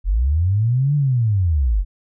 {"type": "linear two-way sweep", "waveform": "sine", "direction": "up then down", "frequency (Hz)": [40.92, 148.6, 40.92], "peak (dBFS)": -14, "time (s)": [0.04, 1.85], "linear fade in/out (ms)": 50, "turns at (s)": 0.95, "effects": []}